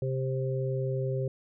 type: harmonic tone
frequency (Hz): 131.6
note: C3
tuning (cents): +10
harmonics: 1 / 3 / 4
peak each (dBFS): -29 / -34 / -35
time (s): 0.02-1.28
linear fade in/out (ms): 2
effects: none